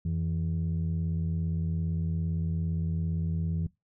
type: tone pair together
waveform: sine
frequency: 87.2 / 164.78 Hz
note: F2 / E3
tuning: -2 / 0 cents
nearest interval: major seventh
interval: 1102 cents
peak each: -28 dBFS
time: 0.05-3.67 s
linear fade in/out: 5 ms
effects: noise-tail reverb RT60 0.2 s tail -22 dB re dry + tanh soft clip ceiling -23 dBFS